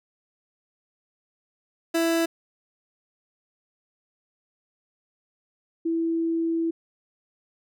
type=tone pair in turn; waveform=30% pulse / sine; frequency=331.5 / 330 Hz; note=E4 / E4; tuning=+10 / +2 cents; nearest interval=unison; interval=8 cents; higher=first; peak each=-18 / -22 dBFS; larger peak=first; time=1.94-2.26 / 5.85-6.71 s; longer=second; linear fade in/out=10 ms; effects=none